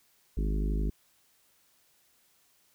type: harmonic tone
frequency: 51.7 Hz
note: G#1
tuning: 7 cents flat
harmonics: 1 / 3 / 4 / 5 / 6 / 7 / 8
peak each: -27 / -37 / -39 / -41 / -43 / -44 / -45 dBFS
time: 0.37-0.9 s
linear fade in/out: 5 ms
effects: white hiss -67 dBFS RMS until 2.74 s